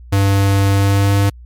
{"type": "tone with pitch glide", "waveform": "square", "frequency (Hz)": [98.7, 99.85], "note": ["G2", "G2"], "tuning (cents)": [12, 32], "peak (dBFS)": -11, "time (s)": [0.12, 1.3], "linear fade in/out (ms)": 10, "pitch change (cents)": 20, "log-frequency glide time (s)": [0.7, 1.17], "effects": ["added 60 Hz sine -34 dBFS peak until 1.45 s", "MP3 96 kbps"]}